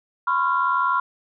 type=tone cluster; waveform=sine; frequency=1004 / 1084 / 1383 Hz; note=B5 / C#6 / F6; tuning=+28 / -39 / -17 cents; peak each=-22 dBFS; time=0.27-1 s; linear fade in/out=5 ms; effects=tanh soft clip ceiling -9 dBFS